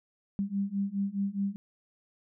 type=beating tone pair; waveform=sine; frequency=196 / 200.8 Hz; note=G3 / G3; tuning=0 / +42 cents; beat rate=4.8 Hz; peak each=-32 / -31 dBFS; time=0.39-1.56 s; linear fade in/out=0 ms; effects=none